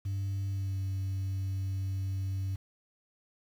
sine tone with pitch glide, 98 to 96.04 Hz, G2 to G2, 0 to -35 cents, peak -28 dBFS, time 0.05-2.56 s, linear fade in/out 10 ms, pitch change -35 cents, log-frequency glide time 0.47-0.79 s, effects tanh soft clip ceiling -29 dBFS + 9-bit

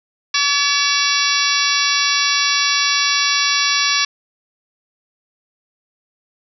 harmonic tone with a mistuned harmonic, 570 Hz, C#5, 48 cents sharp, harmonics 2 / 3 / 4 / 5 / 6 / 7 / 8 / 9 / 10, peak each -23 / -23 / -23 / -23 / -23 / -23 / -23 / -23 / -23 dBFS, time 0.34-4.05 s, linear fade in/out 5 ms, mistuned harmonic 5, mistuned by -71 cents, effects none

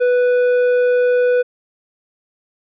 triangle tone with tanh clipping, 493.9 Hz, B4, in tune, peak -13 dBFS, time 0-1.43 s, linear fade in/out 20 ms, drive 12 dB, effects none

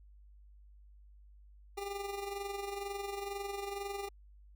25% pulse tone with amplitude modulation, 400.1 Hz, G4, 35 cents sharp, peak -32 dBFS, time 1.77-4.09 s, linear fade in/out 10 ms, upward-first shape sine, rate 22.1 Hz, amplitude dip 55%, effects added 50 Hz sine -55 dBFS peak until 4.55 s

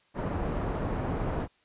pink low-pass noise, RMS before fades -31 dBFS, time 0.14-1.48 s, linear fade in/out 50 ms, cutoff 970 Hz, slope 12 dB/octave, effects white hiss -66 dBFS RMS until 1.64 s + resampled to 8000 Hz

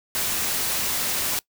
white noise, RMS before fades -25 dBFS, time 0.15-1.39 s, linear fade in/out 0 ms, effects noise-tail reverb RT60 0.1 s tail -22 dB re dry

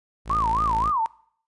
sawtooth tone, 55.1 Hz, A1, 3 cents sharp, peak -25 dBFS, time 0.25-0.92 s, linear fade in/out 50 ms
sine tone with vibrato, 1046.5 Hz, C6, in tune, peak -20 dBFS, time 0.3-1.06 s, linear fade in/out 0 ms, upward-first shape sine, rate 3.8 Hz, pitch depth 290 cents each way
effects noise-tail reverb RT60 0.6 s tail -22 dB re dry + resampled to 24000 Hz

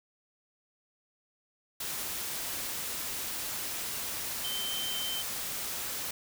sine tone in noise, 3100 Hz, G7, 20 cents flat, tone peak -34 dBFS, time 4.44-5.22 s, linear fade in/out 5 ms, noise white, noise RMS -36 dBFS, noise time 1.8-6.11 s, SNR -1 dB, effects none

